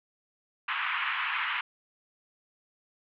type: band-pass noise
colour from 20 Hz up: pink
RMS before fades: -31 dBFS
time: 0.68-1.61 s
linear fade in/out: 5 ms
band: 1000 to 3000 Hz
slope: 48 dB/octave
effects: none